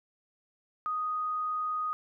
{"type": "tone", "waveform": "sine", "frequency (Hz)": 1244.5, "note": "D#6", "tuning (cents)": 0, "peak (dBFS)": -29, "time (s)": [0.86, 1.93], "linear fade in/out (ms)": 0, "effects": []}